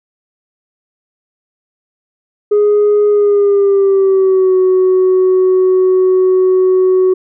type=tone with pitch glide; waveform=sine; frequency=415.3 to 372.1 Hz; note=G#4 to F#4; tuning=0 to +10 cents; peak=-5 dBFS; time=2.51-7.14 s; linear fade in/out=10 ms; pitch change=-190 cents; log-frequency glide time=3.09-4.56 s; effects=tanh soft clip ceiling -5 dBFS